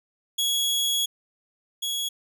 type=tone pair in turn; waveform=sawtooth; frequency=3341 / 3341 Hz; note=G#7 / G#7; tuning=+10 / +10 cents; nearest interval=unison; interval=0 cents; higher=neither; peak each=-19 / -23 dBFS; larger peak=first; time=0.38-1.06 / 1.82-2.09 s; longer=first; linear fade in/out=10 ms; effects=none